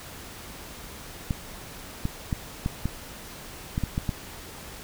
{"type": "clicks", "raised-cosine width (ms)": 5, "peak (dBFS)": -13, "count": 9, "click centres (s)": [1.308, 2.054, 2.328, 2.661, 2.856, 3.779, 3.837, 3.979, 4.092], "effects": ["pink hiss -42 dBFS RMS until 4.83 s"]}